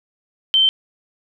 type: tone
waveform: sine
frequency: 3107 Hz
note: G7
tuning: 16 cents flat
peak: -11 dBFS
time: 0.54-0.69 s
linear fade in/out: 0 ms
effects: none